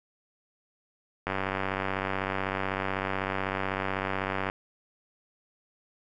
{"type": "click train", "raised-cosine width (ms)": 0.5, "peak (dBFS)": -14, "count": 311, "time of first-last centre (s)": [1.27, 4.499], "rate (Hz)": 96, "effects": []}